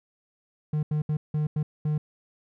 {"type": "tone bursts at uneven times", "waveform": "triangle", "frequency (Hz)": 151.6, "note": "D#3", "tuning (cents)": -45, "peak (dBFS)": -21, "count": 6, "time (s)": [[0.73, 0.83], [0.91, 1.02], [1.09, 1.17], [1.34, 1.47], [1.56, 1.63], [1.85, 1.98]], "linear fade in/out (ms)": 5, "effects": []}